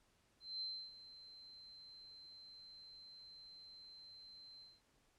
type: tone with ADSR envelope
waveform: sine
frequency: 4100 Hz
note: C8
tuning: 36 cents flat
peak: -40 dBFS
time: 0.4-4.81 s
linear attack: 210 ms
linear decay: 300 ms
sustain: -15 dB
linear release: 200 ms
effects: pink hiss -75 dBFS RMS until 5.18 s + low-pass 10000 Hz 12 dB/octave